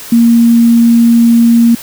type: tone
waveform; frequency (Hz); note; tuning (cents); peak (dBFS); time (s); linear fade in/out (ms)
sine; 233.1; A#3; 0; -3; 0.12-1.75; 5
effects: white hiss -28 dBFS RMS until 1.82 s